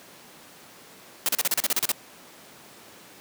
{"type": "noise bursts", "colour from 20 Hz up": "white", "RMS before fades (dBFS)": -23, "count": 11, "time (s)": [1.26, 1.917], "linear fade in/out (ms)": 0, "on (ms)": 27, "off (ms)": 36, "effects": ["pink hiss -48 dBFS RMS until 3.2 s", "high-pass 200 Hz 12 dB/octave"]}